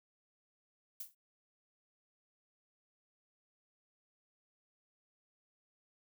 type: noise with exponential decay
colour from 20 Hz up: violet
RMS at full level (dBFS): -39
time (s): 1-1.15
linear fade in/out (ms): 5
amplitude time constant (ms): 32
effects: noise-tail reverb RT60 0.1 s tail -25 dB re dry